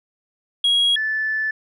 sine tone pair in turn, 3300 / 1748.1 Hz, G#7 / A6, -12 / -12 cents, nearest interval major seventh, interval 1100 cents, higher first, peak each -12 / -19 dBFS, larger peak first, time 0.64-0.96 / 0.96-1.51 s, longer second, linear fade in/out 5 ms, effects tanh soft clip ceiling -13 dBFS

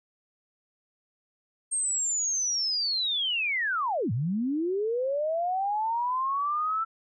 sine linear two-way sweep, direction down then up, 8570 to 103 to 1337 Hz, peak -25 dBFS, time 1.71-6.85 s, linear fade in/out 20 ms, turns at 4.12 s, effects none

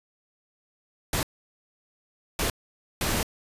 pink noise bursts at uneven times, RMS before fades -26 dBFS, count 3, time 1.13-1.23 / 2.39-2.5 / 3.01-3.23 s, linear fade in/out 2 ms, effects resampled to 32000 Hz

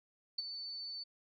sine tone with ADSR envelope, 4507 Hz, C#8, 28 cents sharp, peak -31 dBFS, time 0.38-1.04 s, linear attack 7 ms, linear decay 22 ms, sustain -10 dB, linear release 14 ms, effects none

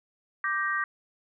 sine chord, G minor, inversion second, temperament just, 1176 / 1568 / 1881.6 Hz, D6 / G6 / Bb6, +2 / 0 / +16 cents, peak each -30 dBFS, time 0.44-0.84 s, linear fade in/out 2 ms, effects none

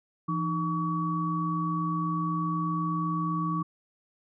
sine tone cluster, 167.7 / 307.2 / 1132 Hz, E3 / D#4 / C#6, +30 / -22 / +36 cents, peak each -29 / -34 / -30 dBFS, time 0.28-3.63 s, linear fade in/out 10 ms, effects none

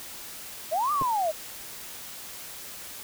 sine linear two-way sweep, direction up then down, 587.3 to 1218 to 596 Hz, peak -23 dBFS, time 0.71-1.32 s, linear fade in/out 20 ms, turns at 0.92 s
clicks, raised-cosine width 2 ms, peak -21 dBFS, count 2, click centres 1.014 / 1.021 s
effects white hiss -41 dBFS RMS until 3.03 s

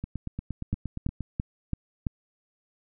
two click trains, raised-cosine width 5 ms, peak -15 / -20 dBFS, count 5 / 11, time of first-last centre 0.73-2.068 / 0.04-1.207 s, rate 2.99 / 8.57 Hz, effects none

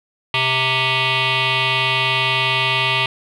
sine tone with frequency modulation, 128 Hz, C3, 38 cents flat, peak -14 dBFS, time 0.34-3.06 s, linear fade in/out 2 ms, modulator 523 Hz, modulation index 6.5, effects tanh soft clip ceiling -11 dBFS + 9-bit

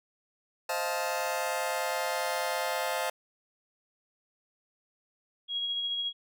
sawtooth chord, F dominant seventh, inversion second, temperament just, 523.8 / 628.6 / 698.5 / 873.1 Hz, C5 / Eb5 / F5 / A5, +2 / +18 / 0 / -14 cents, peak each -31 dBFS, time 0.69-3.1 s, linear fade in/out 5 ms
sine tone with tremolo, 3300 Hz, G#7, 12 cents flat, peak -28 dBFS, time 5.48-6.13 s, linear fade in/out 50 ms, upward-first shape sine, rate 14 Hz, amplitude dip 30%
effects none

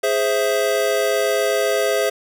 square chord, Ab augmented, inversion none, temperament equal, 415.3 / 523.3 / 659.3 Hz, Ab4 / C5 / E5, 0 / 0 / 0 cents, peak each -22 dBFS, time 0.03-2.1 s, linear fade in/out 10 ms, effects none

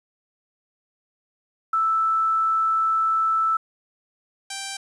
sine / 5% pulse tone pair in turn, 1318.5 / 784 Hz, E6 / G5, 0 / 0 cents, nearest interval major sixth, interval 900 cents, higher first, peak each -18 dBFS, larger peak neither, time 1.73-3.57 / 4.5-4.77 s, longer first, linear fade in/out 5 ms, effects resampled to 24000 Hz + 9-bit

